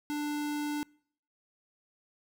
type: tone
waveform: square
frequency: 295.3 Hz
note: D4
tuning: 10 cents sharp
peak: -32 dBFS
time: 0.1-0.83 s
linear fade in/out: 0 ms
effects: noise-tail reverb RT60 0.6 s tail -26 dB re dry